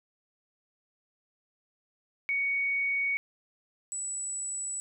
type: tone pair in turn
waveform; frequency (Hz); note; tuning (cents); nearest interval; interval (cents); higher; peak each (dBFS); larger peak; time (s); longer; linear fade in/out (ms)
sine; 2234 / 7892; C#7 / B8; +13 / -2; octave + minor seventh; 2185; second; -26 / -32; first; 2.29-3.17 / 3.92-4.8; neither; 0
effects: none